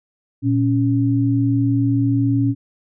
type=tone pair together; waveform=sine; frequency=116.88 / 278 Hz; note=A#2 / C#4; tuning=+5 / +5 cents; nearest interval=octave + minor third; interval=1500 cents; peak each=-17 dBFS; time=0.42-2.55 s; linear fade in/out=50 ms; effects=none